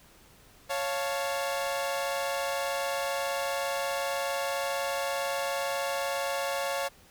sawtooth chord, Db augmented, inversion none, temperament equal, 554.4 / 698.5 / 880 Hz, Db5 / F5 / A5, 0 / 0 / 0 cents, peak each -27 / -31 / -33 dBFS, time 0.69-6.89 s, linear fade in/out 20 ms, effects pink hiss -57 dBFS RMS until 7.1 s

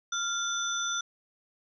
sine tone cluster, 1389 / 3534 / 5970 Hz, F6 / A7 / F#8, -10 / +7 / +15 cents, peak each -32 / -34 / -33 dBFS, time 0.12-1.01 s, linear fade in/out 5 ms, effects none

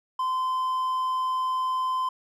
triangle tone, 1030 Hz, C6, 28 cents flat, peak -22 dBFS, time 0.19-2.09 s, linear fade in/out 5 ms, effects none

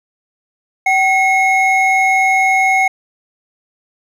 triangle tone pair together, 765 / 2171 Hz, G5 / C#7, -42 / -37 cents, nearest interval octave + tritone, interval 1805 cents, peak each -11 dBFS, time 0.86-2.88 s, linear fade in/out 5 ms, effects none

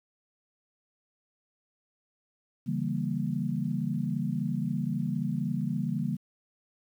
sine chord, C# diminished seventh, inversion none, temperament equal with one note detuned, 140.93 / 164.81 / 196 / 233.1 Hz, C#3 / E3 / G3 / Bb3, +29 / 0 / 0 / 0 cents, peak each -33 dBFS, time 2.66-6.17 s, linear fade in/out 20 ms, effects 10-bit

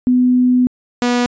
sine / sawtooth tone pair in turn, 250 / 243.6 Hz, B3 / B3, +21 / -24 cents, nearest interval unison, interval 45 cents, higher first, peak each -9 dBFS, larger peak neither, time 0.07-0.67 / 1.02-1.26 s, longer first, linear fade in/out 0 ms, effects resampled to 16000 Hz

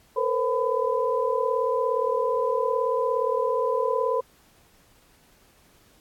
sine tone cluster, 450.2 / 489.4 / 527 / 1004 Hz, A4 / B4 / C5 / B5, +40 / -16 / +12 / +28 cents, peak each -27 dBFS, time 0.16-4.21 s, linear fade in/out 10 ms, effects pink hiss -59 dBFS RMS until 6 s + AAC 64 kbps

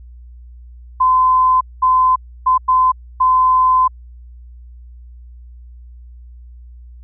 sine tone bursts at uneven times, 1025 Hz, C6, 36 cents flat, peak -9 dBFS, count 5, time 1-1.61 / 1.82-2.16 / 2.46-2.58 / 2.68-2.92 / 3.2-3.88 s, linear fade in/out 10 ms, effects added 60 Hz sine -35 dBFS peak until 7.03 s

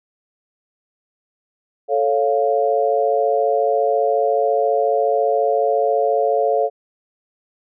sine chord, A augmented, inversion none, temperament equal, 440 / 554.4 / 698.5 Hz, A4 / C#5 / E#5, 0 / 0 / 0 cents, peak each -19 dBFS, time 1.88-6.7 s, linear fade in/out 50 ms, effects none

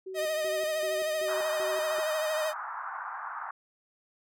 sine tone with tremolo, 378 Hz, F#4, 37 cents sharp, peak -36 dBFS, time 0.06-2 s, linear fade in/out 10 ms, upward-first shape square, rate 2.6 Hz, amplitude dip 75%
45% pulse tone with vibrato, 622.3 Hz, D#5, in tune, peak -28 dBFS, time 0.14-2.54 s, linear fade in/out 50 ms, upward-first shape triangle, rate 13 Hz, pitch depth 49 cents each way
white band-pass noise, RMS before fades -38 dBFS, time 1.28-3.51 s, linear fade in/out 5 ms, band 810 to 1500 Hz, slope 48 dB/octave
effects none

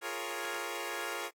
10% pulse chord, Bb minor seventh, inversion second, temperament equal, 349.2 / 415.3 / 466.2 / 554.4 Hz, F4 / Ab4 / Bb4 / Db5, 0 / 0 / 0 / 0 cents, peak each -33 dBFS, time 0.01-1.31 s, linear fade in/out 50 ms, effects AAC 64 kbps

